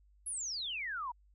sine exponential sweep, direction down, 11175 to 917 Hz, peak -36 dBFS, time 0.26-1.12 s, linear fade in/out 10 ms, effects added 50 Hz sine -62 dBFS peak until 1.34 s

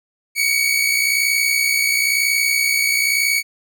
sawtooth tone pair together, 2216 / 2277 Hz, C#7 / C#7, -1 / +46 cents, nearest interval unison, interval 47 cents, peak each -15 dBFS, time 0.35-3.43 s, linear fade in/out 50 ms, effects none

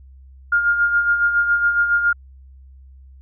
sine tone with tremolo, 1412 Hz, F6, 19 cents sharp, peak -12 dBFS, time 0.52-2.13 s, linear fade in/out 5 ms, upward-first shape sine, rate 7.2 Hz, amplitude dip 55%, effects added 66 Hz sine -41 dBFS peak until 3.21 s

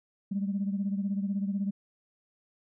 sine beating tone pair, 196.2 / 212.2 Hz, G3 / G#3, +2 / +38 cents, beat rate 16 Hz, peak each -28 / -34 dBFS, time 0.31-1.71 s, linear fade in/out 10 ms, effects tanh soft clip ceiling -21 dBFS

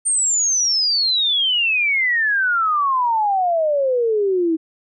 sine exponential sweep, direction down, 8870 to 315.3 Hz, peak -15 dBFS, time 0.05-4.57 s, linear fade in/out 20 ms, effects none

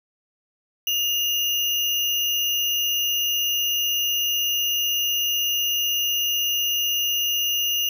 sine tone with sample-and-hold, 2842 Hz, F7, 30 cents sharp, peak -20 dBFS, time 0.87-7.89 s, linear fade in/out 2 ms, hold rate 8820 Hz, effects none

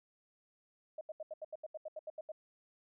sine tone bursts, 622.3 Hz, D#5, in tune, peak -40 dBFS, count 13, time 0.98-2.319 s, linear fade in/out 5 ms, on 31 ms, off 78 ms, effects none

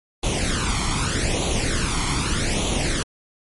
pink noise with flanger, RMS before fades -22 dBFS, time 0.23-3.03 s, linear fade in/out 5 ms, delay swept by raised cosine 0.29 to 0.93 ms, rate 0.82 Hz, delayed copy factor +0.7, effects low-pass 12000 Hz 12 dB/octave + MP3 48 kbps

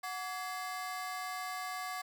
30% pulse ring-modulated tone, 942 Hz, A#5, 18 cents sharp, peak -32 dBFS, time 0.03-2.02 s, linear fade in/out 10 ms, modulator 206 Hz, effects none

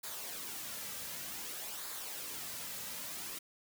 white noise with flanger, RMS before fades -43 dBFS, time 0.03-3.39 s, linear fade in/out 10 ms, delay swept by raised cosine 0.34 to 2.84 ms, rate 0.54 Hz, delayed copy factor -0.5, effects none

